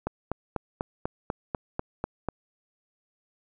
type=click train; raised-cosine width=1 ms; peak=-14 dBFS; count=10; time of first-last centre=0.07-2.287 s; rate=4.06 Hz; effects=none